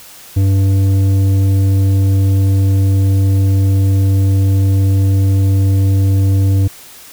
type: tone with tanh clipping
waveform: sine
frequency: 97.1 Hz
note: G2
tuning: 16 cents flat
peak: -10 dBFS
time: 0.36-6.68 s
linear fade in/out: 10 ms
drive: 9 dB
effects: white hiss -37 dBFS RMS until 7.12 s